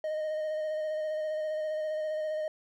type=tone with vibrato; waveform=triangle; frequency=619 Hz; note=D#5; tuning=9 cents flat; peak=-28 dBFS; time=0.04-2.48 s; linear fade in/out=2 ms; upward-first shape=square; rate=15 Hz; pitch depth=16 cents each way; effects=none